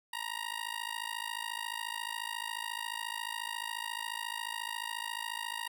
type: tone with amplitude modulation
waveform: 15% pulse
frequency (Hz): 941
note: A#5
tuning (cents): +16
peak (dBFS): -26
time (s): 0.13-5.68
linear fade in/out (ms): 5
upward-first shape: sine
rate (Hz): 54.2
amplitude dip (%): 95
effects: none